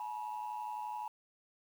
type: tone pair together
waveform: sine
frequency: 853 / 964.7 Hz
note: G#5 / B5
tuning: +46 / -41 cents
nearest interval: major second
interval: 213 cents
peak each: -39 / -40 dBFS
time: 0-1.08 s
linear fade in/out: 2 ms
effects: tanh soft clip ceiling -33 dBFS + 10-bit